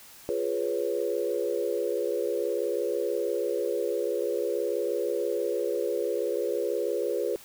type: chord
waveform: sine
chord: C# dominant seventh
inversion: first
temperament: equal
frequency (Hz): 349.2 / 415.3 / 493.9 / 554.4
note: E#4 / G#4 / B4 / C#5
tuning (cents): 0 / 0 / 0 / 0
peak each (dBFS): -33 / -30 / -30 / -33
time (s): 0.29-7.36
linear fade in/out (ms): 0
effects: white hiss -50 dBFS RMS until 7.44 s